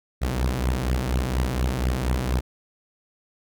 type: beating tone pair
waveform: sawtooth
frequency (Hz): 61.74 / 65.94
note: B1 / C2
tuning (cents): 0 / +14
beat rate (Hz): 4.2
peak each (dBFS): -20 / -22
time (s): 0.21-2.41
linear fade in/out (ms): 20
effects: none